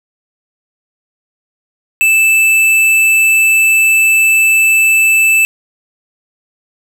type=tone with hard clipping; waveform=sine; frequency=2637 Hz; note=E7; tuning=in tune; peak=-8 dBFS; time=2.01-5.45 s; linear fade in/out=0 ms; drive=12 dB; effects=none